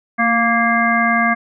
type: harmonic tone with a mistuned harmonic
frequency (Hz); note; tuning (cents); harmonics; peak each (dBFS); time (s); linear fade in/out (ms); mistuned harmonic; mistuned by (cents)
233.1; A#3; 0; 1 / 3 / 5 / 7 / 9; -19 / -19 / -19 / -19 / -19; 0.18-1.35; 20; 1; -26
effects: none